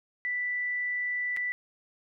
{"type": "tone with dropouts", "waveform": "sine", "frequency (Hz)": 1975.5, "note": "B6", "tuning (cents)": 0, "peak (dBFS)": -28, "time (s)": [0.25, 1.52], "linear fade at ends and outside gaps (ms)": 0, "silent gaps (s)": [1.365, 1.371], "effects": []}